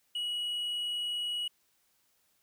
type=tone; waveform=triangle; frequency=2915 Hz; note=F#7; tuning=26 cents flat; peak=-30 dBFS; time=0.15-1.48 s; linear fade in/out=5 ms; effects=white hiss -72 dBFS RMS until 2.42 s